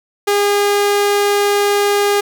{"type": "tone", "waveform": "sawtooth", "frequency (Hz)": 407.3, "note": "G#4", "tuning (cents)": -34, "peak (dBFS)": -8, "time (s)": [0.27, 2.21], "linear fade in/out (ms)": 10, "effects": []}